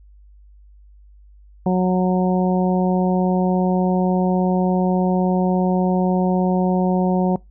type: harmonic tone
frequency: 183.5 Hz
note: F#3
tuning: 14 cents flat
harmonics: 1 / 2 / 3 / 4 / 5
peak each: -16 / -23 / -25 / -25 / -29 dBFS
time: 1.66-7.36 s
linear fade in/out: 2 ms
effects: noise-tail reverb RT60 0.2 s tail -24 dB re dry + added 50 Hz sine -44 dBFS peak until 7.5 s